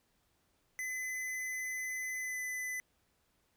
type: tone with pitch glide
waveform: square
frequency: 2023 to 2008 Hz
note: B6 to B6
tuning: +41 to +28 cents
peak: -37 dBFS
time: 0.79-2.8 s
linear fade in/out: 0 ms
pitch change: -13 cents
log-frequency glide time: 2.19-2.39 s
effects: pink hiss -75 dBFS RMS until 3.56 s